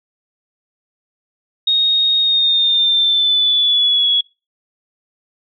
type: tone with pitch glide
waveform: sine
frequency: 3729 to 3361 Hz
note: A#7 to G#7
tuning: 0 to +20 cents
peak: -11 dBFS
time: 1.67-4.21 s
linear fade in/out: 5 ms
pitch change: -180 cents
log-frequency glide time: 2.2-4.09 s
effects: noise-tail reverb RT60 0.3 s tail -25 dB re dry